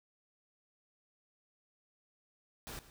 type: noise with echo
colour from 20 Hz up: pink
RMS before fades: -45 dBFS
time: 2.67-2.79 s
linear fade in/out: 0 ms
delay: 110 ms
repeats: 1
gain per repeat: -15 dB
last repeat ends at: 2.9 s
effects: none